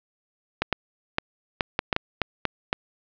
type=clicks; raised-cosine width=0.3 ms; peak=-5 dBFS; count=10; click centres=0.62 / 0.727 / 1.184 / 1.608 / 1.791 / 1.928 / 1.964 / 2.217 / 2.453 / 2.729 s; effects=low-pass 4000 Hz 12 dB/octave